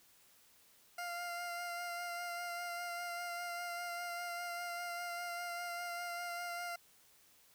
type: tone with vibrato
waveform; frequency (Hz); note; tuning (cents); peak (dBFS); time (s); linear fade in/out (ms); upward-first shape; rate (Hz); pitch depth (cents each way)
20% pulse; 698; F5; -1; -35; 0.98-6.76; 5; sine; 5; 17
effects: white hiss -66 dBFS RMS until 7.54 s